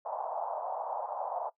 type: band-pass noise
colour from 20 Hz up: white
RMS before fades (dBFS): -36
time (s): 0.05-1.5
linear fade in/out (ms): 10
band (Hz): 600 to 930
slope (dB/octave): 48
effects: noise-tail reverb RT60 0.1 s tail -18 dB re dry